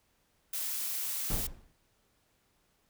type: noise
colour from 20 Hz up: blue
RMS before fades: -35 dBFS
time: 0.53-1.47 s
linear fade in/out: 5 ms
type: noise with exponential decay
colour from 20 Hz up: brown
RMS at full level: -27 dBFS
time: 1.3-1.73 s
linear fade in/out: 5 ms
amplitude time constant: 92 ms
effects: pink hiss -72 dBFS RMS until 2.89 s